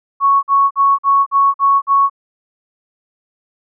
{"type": "tone bursts", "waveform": "sine", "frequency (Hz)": 1108.7, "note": "C#6", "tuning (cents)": 0, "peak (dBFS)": -8, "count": 7, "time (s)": [0.2, 2.098], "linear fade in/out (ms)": 50, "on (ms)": 230, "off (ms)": 48, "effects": []}